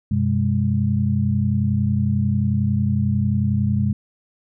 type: tone cluster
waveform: sine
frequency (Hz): 95.3 / 126.4 / 205.3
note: G2 / B2 / G#3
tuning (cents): -48 / +41 / -20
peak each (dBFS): -21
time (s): 0.11-3.93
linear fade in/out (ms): 5
effects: none